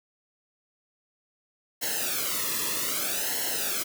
white noise with flanger, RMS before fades -29 dBFS, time 1.81-3.84 s, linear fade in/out 20 ms, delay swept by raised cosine 0.83 to 1.34 ms, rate 0.63 Hz, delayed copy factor -0.85, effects none

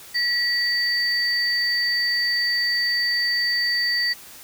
sine tone pair together, 1936 / 4600 Hz, B6 / D8, -35 / -37 cents, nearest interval octave + minor third, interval 1498 cents, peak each -22 dBFS, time 0.14-4.14 s, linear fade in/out 20 ms, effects white hiss -43 dBFS RMS until 4.43 s

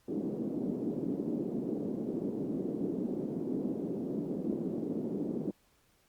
white band-pass noise, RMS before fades -35 dBFS, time 0.08-5.51 s, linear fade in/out 2 ms, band 190 to 350 Hz, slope 24 dB/octave, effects pink hiss -69 dBFS RMS until 6.08 s + Opus 48 kbps

